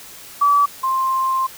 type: tone pair in turn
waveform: sine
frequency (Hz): 1149 / 1052.8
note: D6 / C6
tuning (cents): -38 / +10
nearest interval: major second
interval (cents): 152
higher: first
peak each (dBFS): -11 / -16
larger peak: first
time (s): 0.41-0.66 / 0.83-1.47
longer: second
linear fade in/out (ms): 10
effects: white hiss -39 dBFS RMS until 1.57 s